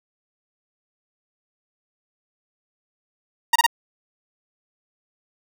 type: tone bursts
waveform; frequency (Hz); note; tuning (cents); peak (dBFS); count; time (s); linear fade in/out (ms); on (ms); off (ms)
sawtooth; 934; A#5; +3; -9; 3; 3.53-3.665; 5; 27; 27
effects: none